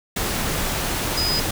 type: tone in noise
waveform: sine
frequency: 4978 Hz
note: D#8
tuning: in tune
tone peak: -21 dBFS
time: 1.17-1.4 s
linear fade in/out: 5 ms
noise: pink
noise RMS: -24 dBFS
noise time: 0.16-1.51 s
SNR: 0 dB
effects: none